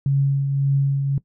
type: tone with tremolo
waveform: sine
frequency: 138.59 Hz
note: C#3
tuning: in tune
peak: -14 dBFS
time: 0.06-1.18 s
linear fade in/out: 2 ms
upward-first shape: triangle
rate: 1.8 Hz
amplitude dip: 45%
effects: noise-tail reverb RT60 0.1 s tail -19 dB re dry